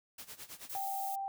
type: noise with tremolo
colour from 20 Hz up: white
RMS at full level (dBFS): -46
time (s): 0.18-0.81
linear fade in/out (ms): 5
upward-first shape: sine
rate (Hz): 9.3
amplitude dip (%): 85
type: noise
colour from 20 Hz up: violet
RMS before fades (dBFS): -43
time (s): 0.69-1.16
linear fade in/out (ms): 10
type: tone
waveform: sine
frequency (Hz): 784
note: G5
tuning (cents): 0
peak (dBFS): -35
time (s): 0.75-1.28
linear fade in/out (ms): 0
effects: none

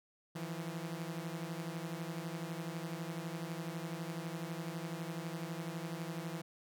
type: beating tone pair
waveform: sawtooth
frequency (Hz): 161.2 / 173.2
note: E3 / F3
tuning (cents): -38 / -14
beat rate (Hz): 12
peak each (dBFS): -38 / -39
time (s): 0.35-6.42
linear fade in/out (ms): 10
effects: none

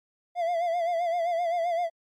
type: tone with vibrato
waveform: triangle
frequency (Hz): 685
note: F5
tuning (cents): -34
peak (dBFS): -22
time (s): 0.35-1.9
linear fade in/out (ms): 50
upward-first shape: sine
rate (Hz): 7.7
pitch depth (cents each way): 69
effects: MP3 64 kbps

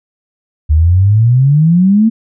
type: exponential sweep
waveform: sine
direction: up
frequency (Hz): 73.6 to 230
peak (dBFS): -5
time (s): 0.69-2.1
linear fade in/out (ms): 20
effects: none

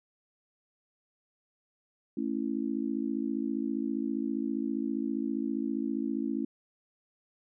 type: chord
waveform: sine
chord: A major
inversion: none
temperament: just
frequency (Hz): 220 / 275 / 330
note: A3 / C#4 / E4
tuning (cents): 0 / -14 / +2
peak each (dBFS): -34 / -32 / -35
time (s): 2.17-6.45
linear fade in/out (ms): 5
effects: none

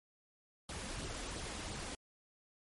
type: noise with flanger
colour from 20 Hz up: pink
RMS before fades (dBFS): -43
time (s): 0.69-1.95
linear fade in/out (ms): 2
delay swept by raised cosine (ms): 0.22 to 4.02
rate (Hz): 2.9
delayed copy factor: +0.5
effects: MP3 48 kbps

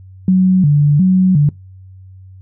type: tone with vibrato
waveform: sine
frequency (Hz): 164.81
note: E3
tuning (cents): 0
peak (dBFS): -7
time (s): 0.28-1.49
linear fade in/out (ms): 2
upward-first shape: square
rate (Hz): 1.4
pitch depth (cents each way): 210
effects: noise-tail reverb RT60 0.2 s tail -23 dB re dry + added 94 Hz sine -35 dBFS peak until 2.41 s

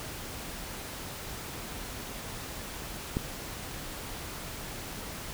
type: click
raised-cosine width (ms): 3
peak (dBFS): -15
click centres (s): 3.169
effects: pink hiss -40 dBFS RMS until 5.33 s

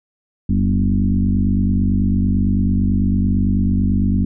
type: tone with frequency modulation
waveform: sine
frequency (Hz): 138.59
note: C#3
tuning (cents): 0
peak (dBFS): -13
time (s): 0.49-4.25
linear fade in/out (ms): 5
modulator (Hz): 49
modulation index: 2.4
effects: none

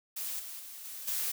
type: noise with level steps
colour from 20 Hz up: blue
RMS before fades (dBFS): -37 / -43 / -46 / -43 / -33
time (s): 0.16-1.32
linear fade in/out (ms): 10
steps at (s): 0.39 / 0.59 / 0.84 / 1.07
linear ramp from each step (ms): 10
effects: none

